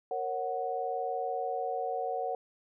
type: chord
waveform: sine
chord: F# major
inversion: first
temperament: equal with one note detuned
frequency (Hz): 466.2 / 546.7 / 740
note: A#4 / C#5 / F#5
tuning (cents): 0 / -24 / 0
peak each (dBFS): -36 / -37 / -33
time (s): 0.11-2.35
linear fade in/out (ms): 2
effects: none